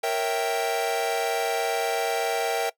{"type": "chord", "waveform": "45% pulse", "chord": "A# diminished seventh", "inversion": "none", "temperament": "equal", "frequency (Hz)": [466.2, 554.4, 659.3, 784], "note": ["A#4", "C#5", "E5", "G5"], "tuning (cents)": [0, 0, 0, 0], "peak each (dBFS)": [-28, -34, -29, -28], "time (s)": [0.03, 2.7], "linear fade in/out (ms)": 10, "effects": ["noise-tail reverb RT60 0.1 s tail -20 dB re dry"]}